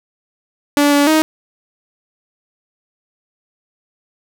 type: tone with pitch steps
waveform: sawtooth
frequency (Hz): 289 / 286.8 / 313.4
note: D4 / D4 / D#4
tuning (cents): -28 / -41 / +13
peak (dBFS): -6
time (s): 0.77-1.22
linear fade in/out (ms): 0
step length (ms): 150
effects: none